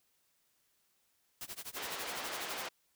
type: noise with tremolo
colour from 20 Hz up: white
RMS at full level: -42 dBFS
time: 1.41-2.66 s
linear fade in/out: 0 ms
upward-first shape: sine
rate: 12 Hz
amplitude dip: 95%
type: band-pass noise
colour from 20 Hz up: pink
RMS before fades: -42 dBFS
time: 1.76-2.69 s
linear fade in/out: 10 ms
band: 510 to 5400 Hz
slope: 12 dB/octave
effects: white hiss -75 dBFS RMS until 2.95 s